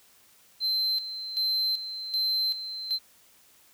sine tone with tremolo, 4100 Hz, C8, 36 cents flat, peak -21 dBFS, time 0.6-2.99 s, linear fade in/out 50 ms, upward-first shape square, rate 1.3 Hz, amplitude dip 75%, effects tanh soft clip ceiling -23 dBFS + white hiss -59 dBFS RMS until 3.73 s

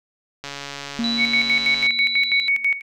click train, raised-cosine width 0.2 ms, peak -14 dBFS, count 202, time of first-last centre 0.44-1.866 s, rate 141 Hz
triangle tone with exponential decay, 232.9 Hz, A#3, 1 cent flat, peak -18 dBFS, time 0.99-2.7 s, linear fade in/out 0 ms, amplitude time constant 370 ms
sine tone, 3951 Hz, B7, in tune, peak -22 dBFS, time 1.04-2.48 s, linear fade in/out 2 ms
sine tone with tremolo, 2230 Hz, C#7, 10 cents sharp, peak -15 dBFS, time 1.17-2.82 s, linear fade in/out 50 ms, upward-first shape square, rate 6.1 Hz, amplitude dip 75%
effects none

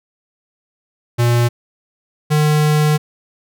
square tone pair in turn, 119.5 / 151.4 Hz, A#2 / D#3, +43 / -47 cents, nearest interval major third, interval 410 cents, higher second, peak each -12 dBFS, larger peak neither, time 1.18-1.49 / 2.3-2.98 s, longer second, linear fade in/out 20 ms, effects none

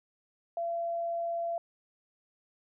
sine tone, 679 Hz, F5, 49 cents flat, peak -30 dBFS, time 0.57-1.58 s, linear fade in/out 2 ms, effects none

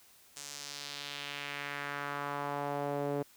sawtooth tone with band-pass filter sweep, 143.3 Hz, D3, 42 cents flat, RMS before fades -38 dBFS, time 0.36-3.23 s, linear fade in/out 10 ms, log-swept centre 7300 to 450 Hz, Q 1.7, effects white hiss -61 dBFS RMS until 3.36 s

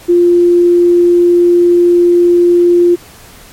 sine tone, 349.2 Hz, F4, in tune, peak -4 dBFS, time 0.08-2.96 s, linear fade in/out 20 ms, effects pink hiss -37 dBFS RMS until 3.52 s + MP3 64 kbps

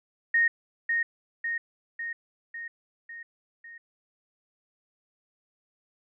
sine tone with echo, 1856 Hz, A#6, 8 cents flat, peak -19 dBFS, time 0.34-0.48 s, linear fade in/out 5 ms, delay 550 ms, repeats 6, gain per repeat -4 dB, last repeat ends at 3.78 s, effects none

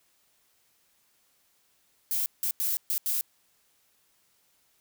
violet noise bursts at uneven times, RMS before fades -28 dBFS, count 5, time 2.11-2.26 / 2.43-2.51 / 2.6-2.77 / 2.9-2.98 / 3.06-3.21 s, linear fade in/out 0 ms, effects white hiss -68 dBFS RMS until 4.8 s

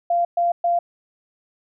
sine tone bursts, 692 Hz, F5, 16 cents flat, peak -16 dBFS, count 3, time 0.1-0.79 s, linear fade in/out 5 ms, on 150 ms, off 120 ms, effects none

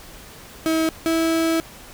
35% pulse tone pair in turn, 321.1 / 326.7 Hz, E4 / E4, -45 / -15 cents, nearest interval unison, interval 30 cents, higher second, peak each -16 dBFS, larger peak neither, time 0.66-0.89 / 1.06-1.6 s, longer second, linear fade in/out 0 ms, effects pink hiss -42 dBFS RMS until 1.93 s

